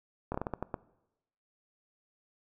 slowing click train, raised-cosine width 1 ms, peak -19 dBFS, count 8, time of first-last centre 0.32-0.742 s, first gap 24 ms, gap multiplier 1.3, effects noise-tail reverb RT60 0.9 s tail -20 dB re dry

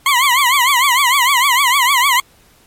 20% pulse tone with vibrato, 1046.5 Hz, C6, in tune, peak -5 dBFS, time 0.06-2.2 s, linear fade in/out 2 ms, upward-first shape triangle, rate 6.6 Hz, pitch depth 190 cents each way, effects pink hiss -50 dBFS RMS until 2.66 s + MP3 64 kbps

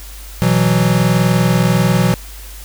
square chord, B suspended fourth, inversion none, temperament equal, 123.47 / 164.81 / 185 Hz, B2 / E3 / F#3, 0 / 0 / 0 cents, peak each -16 dBFS, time 0.42-2.14 s, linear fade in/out 0 ms, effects added 50 Hz sine -31 dBFS peak until 2.64 s + white hiss -37 dBFS RMS until 2.64 s

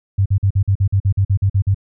sine tone bursts, 98 Hz, G2, in tune, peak -11 dBFS, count 13, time 0.18-1.746 s, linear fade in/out 10 ms, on 78 ms, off 46 ms, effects none

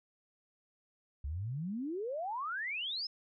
sine exponential sweep, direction up, 65.41 to 5274 Hz, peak -35 dBFS, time 1.24-3.07 s, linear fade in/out 5 ms, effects none

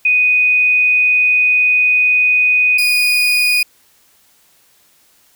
sine / 35% pulse tone pair in turn, 2489 / 2468 Hz, D#7 / D#7, 0 / -15 cents, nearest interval unison, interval 15 cents, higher first, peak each -9 dBFS, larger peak neither, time 0.05-2.78 / 2.78-3.63 s, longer first, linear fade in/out 5 ms, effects white hiss -53 dBFS RMS until 5.35 s

